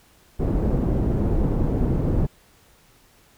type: low-pass noise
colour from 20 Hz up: pink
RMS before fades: -21 dBFS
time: 0.39-2.27 s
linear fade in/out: 20 ms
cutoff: 370 Hz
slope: 12 dB/octave
effects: pink hiss -56 dBFS RMS until 3.37 s